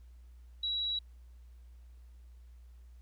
sine tone, 3894 Hz, B7, 25 cents flat, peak -31 dBFS, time 0.63-0.99 s, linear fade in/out 5 ms, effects added 60 Hz sine -51 dBFS peak until 3.01 s + pink hiss -74 dBFS RMS until 3.01 s

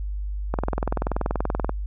click train, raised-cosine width 1 ms, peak -10 dBFS, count 25, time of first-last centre 0.54-1.694 s, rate 20.8 Hz, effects added 50 Hz sine -26 dBFS peak until 1.86 s

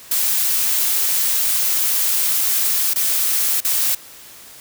blue noise with dropouts, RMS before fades -18 dBFS, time 0.11-3.95 s, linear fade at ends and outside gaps 5 ms, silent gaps 2.936-2.958 / 3.605-3.647 s, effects white hiss -41 dBFS RMS until 4.6 s

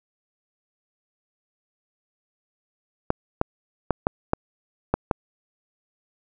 clicks, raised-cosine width 1 ms, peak -5 dBFS, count 7, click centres 3.104 / 3.414 / 3.907 / 4.069 / 4.334 / 4.94 / 5.112 s, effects none

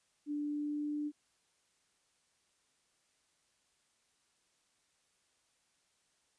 sine tone with pitch glide, 293.7 to 296.3 Hz, D4 to D4, 0 to +15 cents, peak -34 dBFS, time 0.26-1.12 s, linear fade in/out 50 ms, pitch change +15 cents, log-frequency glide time 0.37-0.95 s, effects white hiss -75 dBFS RMS until 6.38 s + resampled to 22050 Hz

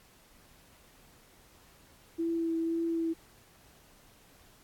sine tone with vibrato, 330.7 Hz, E4, 6 cents sharp, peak -28 dBFS, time 2.18-3.14 s, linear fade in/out 20 ms, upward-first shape triangle, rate 1.9 Hz, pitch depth 17 cents each way, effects pink hiss -60 dBFS RMS until 4.63 s + AAC 64 kbps

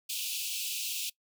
pink high-pass noise, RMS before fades -35 dBFS, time 0.09-1.1 s, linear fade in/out 10 ms, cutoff 2500 Hz, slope 96 dB/octave, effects noise-tail reverb RT60 0.1 s tail -21 dB re dry

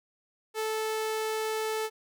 sawtooth tone, 437.4 Hz, A4, 10 cents flat, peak -25 dBFS, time 0.54-1.9 s, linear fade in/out 50 ms, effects none

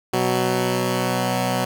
10% pulse tone pair together, 124.41 / 186.4 Hz, B2 / F#3, +13 / +13 cents, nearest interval perfect fifth, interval 700 cents, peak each -14 dBFS, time 0.13-1.65 s, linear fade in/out 5 ms, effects none

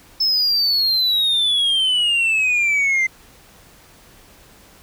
sine exponential sweep, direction down, 5274 to 2064 Hz, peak -12 dBFS, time 0.2-3.07 s, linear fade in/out 10 ms, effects tanh soft clip ceiling -14 dBFS + pink hiss -48 dBFS RMS until 4.82 s

